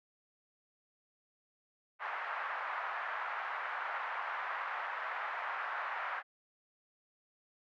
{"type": "band-pass noise", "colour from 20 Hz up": "white", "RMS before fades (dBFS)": -39, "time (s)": [1.99, 6.23], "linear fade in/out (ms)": 50, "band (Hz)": [760, 1700], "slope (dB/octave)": 24, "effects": []}